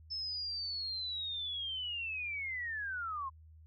sine linear sweep, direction down, 5274 to 1032 Hz, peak -36 dBFS, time 0.1-3.3 s, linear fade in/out 20 ms, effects added 79 Hz sine -54 dBFS peak until 3.66 s

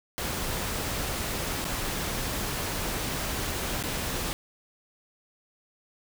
pink noise with dropouts, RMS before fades -31 dBFS, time 0.18-4.33 s, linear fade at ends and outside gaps 0 ms, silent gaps 1.644-1.651 / 3.827-3.837 s, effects none

